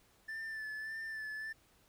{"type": "tone with vibrato", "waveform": "triangle", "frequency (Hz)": 1760, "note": "A6", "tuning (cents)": 0, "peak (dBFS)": -38, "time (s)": [0.28, 1.53], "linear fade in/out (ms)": 10, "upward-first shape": "sine", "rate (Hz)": 1.7, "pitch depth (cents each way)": 33, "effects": ["pink hiss -68 dBFS RMS until 1.88 s"]}